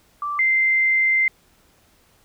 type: tone pair in turn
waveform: sine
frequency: 1169 / 2083 Hz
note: D6 / C7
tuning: -8 / -8 cents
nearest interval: minor seventh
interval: 1000 cents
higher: second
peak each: -23 / -15 dBFS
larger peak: second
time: 0.22-0.39 / 0.39-1.28 s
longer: second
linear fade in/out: 2 ms
effects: pink hiss -58 dBFS RMS until 2.24 s